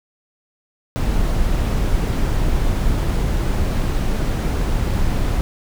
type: noise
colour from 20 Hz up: brown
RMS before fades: -18 dBFS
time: 0.96-5.41 s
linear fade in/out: 0 ms
effects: none